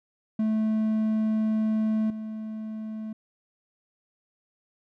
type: tone with level steps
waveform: triangle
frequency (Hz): 217.9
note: A3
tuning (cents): -17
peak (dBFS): -20 / -30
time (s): 0.39-3.13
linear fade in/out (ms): 5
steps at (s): 2.1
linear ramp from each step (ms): 2
effects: none